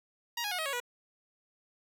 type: tone with pitch steps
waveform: 10% pulse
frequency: 945 / 827.4 / 724.5 / 634.4 / 555.4 / 486.3 Hz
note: A#5 / G#5 / F#5 / D#5 / C#5 / B4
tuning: +23 / -7 / -37 / +33 / +3 / -27 cents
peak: -24 dBFS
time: 0.37-0.802 s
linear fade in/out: 5 ms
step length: 72 ms
effects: none